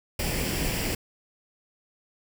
pink noise with comb filter, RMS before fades -28 dBFS, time 0.19-0.95 s, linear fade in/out 5 ms, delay 0.39 ms, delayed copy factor +0.55, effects none

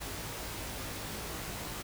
pink noise with comb filter, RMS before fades -40 dBFS, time 0-1.83 s, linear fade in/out 20 ms, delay 19 ms, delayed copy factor +0.75, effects none

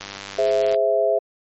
click train, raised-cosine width 0.2 ms, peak -15 dBFS, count 74, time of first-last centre 0.01-0.745 s, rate 99.3 Hz
sine chord, Ab augmented, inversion none, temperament equal, 415.3 / 523.3 / 659.3 Hz, Ab4 / C5 / E5, 0 / 0 / 0 cents, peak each -22 / -22 / -18 dBFS, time 0.38-1.19 s, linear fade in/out 10 ms
effects MP3 32 kbps

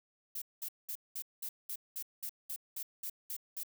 violet noise bursts, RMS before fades -40 dBFS, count 13, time 0.35-3.634 s, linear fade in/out 5 ms, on 68 ms, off 200 ms, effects none

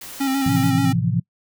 white noise, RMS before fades -36 dBFS, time 0.01-0.7 s, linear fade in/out 5 ms
square tone with vibrato, 270 Hz, C#4, 45 cents flat, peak -19 dBFS, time 0.2-0.93 s, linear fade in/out 10 ms, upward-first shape square, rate 6.9 Hz, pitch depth 31 cents each way
sine chord, F major seventh, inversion first, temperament equal, 110 / 130.81 / 164.81 / 174.61 Hz, A2 / C3 / E3 / F3, 0 / 0 / 0 / 0 cents, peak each -23 dBFS, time 0.46-1.2 s, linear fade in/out 5 ms
effects noise-tail reverb RT60 0.1 s tail -24 dB re dry

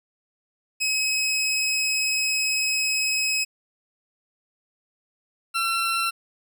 20% pulse tone pair in turn, 2553 / 1352.4 Hz, D#7 / E6, +44 / +44 cents, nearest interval major seventh, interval 1100 cents, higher first, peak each -17 dBFS, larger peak neither, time 0.8-3.45 / 5.54-6.11 s, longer first, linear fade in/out 20 ms, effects none

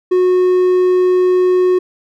triangle tone, 365.3 Hz, F#4, 22 cents flat, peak -7 dBFS, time 0.11-1.79 s, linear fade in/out 10 ms, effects none

